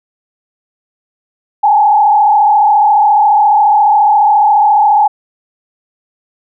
sine tone with frequency modulation, 837 Hz, G#5, 13 cents sharp, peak -5 dBFS, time 1.63-5.08 s, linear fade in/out 10 ms, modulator 34.4 Hz, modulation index 1.1, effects none

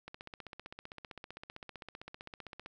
click train, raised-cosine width 0.3 ms, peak -29 dBFS, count 41, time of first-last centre 0.08-2.661 s, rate 15.5 Hz, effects none

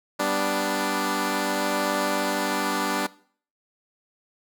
10% pulse chord, G major, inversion none, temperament equal, 196 / 246.9 / 293.7 Hz, G3 / B3 / D4, 0 / 0 / 0 cents, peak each -21 / -22 / -17 dBFS, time 0.19-3.07 s, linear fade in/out 10 ms, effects noise-tail reverb RT60 0.5 s tail -20 dB re dry

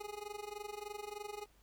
25% pulse tone with amplitude modulation, 415.3 Hz, G#4, in tune, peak -36 dBFS, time 0-1.46 s, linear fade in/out 10 ms, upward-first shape sine, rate 23.3 Hz, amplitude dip 85%, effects added 50 Hz sine -68 dBFS peak until 1.62 s + pink hiss -70 dBFS RMS until 1.62 s

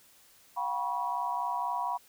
sine tone cluster, 713 / 777 / 972 / 1111 Hz, F5 / G5 / B5 / C#6, +36 / -16 / -28 / +4 cents, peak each -37 / -38 / -31 / -39 dBFS, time 0.56-1.98 s, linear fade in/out 20 ms, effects white hiss -60 dBFS RMS until 2.08 s

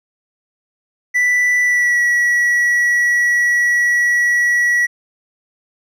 triangle tone with pitch glide, 1975.5 to 1932.6 Hz, B6 to B6, 0 to -38 cents, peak -10 dBFS, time 1.14-4.87 s, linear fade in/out 20 ms, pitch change -38 cents, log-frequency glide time 1.63-2 s, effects none

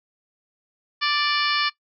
harmonic tone with a mistuned harmonic, 587.3 Hz, D5, in tune, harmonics 2 / 3 / 4 / 5 / 6 / 7 / 8 / 9, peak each -25 / -27 / -28 / -29 / -30 / -30 / -31 / -32 dBFS, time 1.01-1.7 s, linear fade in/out 20 ms, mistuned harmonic 7, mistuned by +67 cents, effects noise-tail reverb RT60 0.1 s tail -18 dB re dry

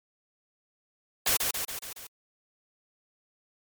white noise with echo, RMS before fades -24 dBFS, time 1.26-1.37 s, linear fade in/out 5 ms, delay 140 ms, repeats 5, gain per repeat -4 dB, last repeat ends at 2.07 s, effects MP3 96 kbps

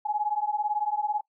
sine beating tone pair, 830.6 / 848.6 Hz, G#5 / G#5, 0 / +37 cents, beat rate 18 Hz, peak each -28 dBFS, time 0.05-1.21 s, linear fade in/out 10 ms, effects noise-tail reverb RT60 0.1 s tail -22 dB re dry

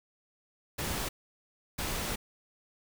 pink noise bursts at uneven times, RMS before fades -34 dBFS, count 2, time 0.78-1.09 / 1.78-2.16 s, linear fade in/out 10 ms, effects none

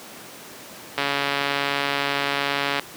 click train, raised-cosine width 0.3 ms, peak -6 dBFS, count 257, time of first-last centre 0.98-2.796 s, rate 141 Hz, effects pink hiss -40 dBFS RMS until 2.96 s + high-pass 200 Hz 12 dB/octave

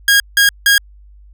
sawtooth tone bursts, 1633 Hz, G#6, 30 cents flat, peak -4 dBFS, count 3, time 0.08-0.78 s, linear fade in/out 2 ms, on 120 ms, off 170 ms, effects added 50 Hz sine -39 dBFS peak until 1.33 s

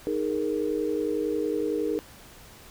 sine chord, D# suspended fourth, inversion none, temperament equal, 311.1 / 415.3 / 466.2 Hz, D#4 / G#4 / A#4, 0 / 0 / 0 cents, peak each -29 dBFS, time 0.07-1.99 s, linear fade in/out 0 ms, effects pink hiss -49 dBFS RMS until 2.7 s

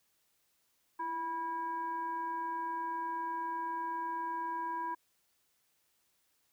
sine tone with frequency modulation, 980 Hz, B5, 14 cents flat, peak -34 dBFS, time 0.99-4.95 s, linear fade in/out 10 ms, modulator 644 Hz, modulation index 0.51, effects white hiss -75 dBFS RMS until 6.52 s

